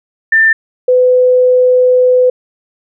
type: tone pair in turn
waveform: sine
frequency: 1787 / 503.1 Hz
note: A6 / B4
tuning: +26 / +32 cents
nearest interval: octave + minor seventh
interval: 2194 cents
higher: first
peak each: -5 dBFS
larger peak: neither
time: 0.32-0.53 / 0.88-2.3 s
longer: second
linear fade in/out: 5 ms
effects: none